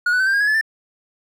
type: tone with pitch steps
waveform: triangle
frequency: 1445 / 1488.2 / 1532.7 / 1578.5 / 1625.7 / 1674.3 / 1724.4 / 1775.9 Hz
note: F#6 / F#6 / G6 / G6 / G#6 / G#6 / A6 / A6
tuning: -41 / +10 / -39 / +12 / -37 / +14 / -35 / +16 cents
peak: -13 dBFS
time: 0.06-0.612 s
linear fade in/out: 5 ms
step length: 69 ms
effects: none